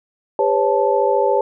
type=tone cluster; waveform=sine; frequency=402.4 / 502 / 556 / 876 Hz; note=G4 / B4 / C#5 / A5; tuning=+45 / +28 / +5 / -8 cents; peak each=-19 dBFS; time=0.39-1.41 s; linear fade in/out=2 ms; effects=none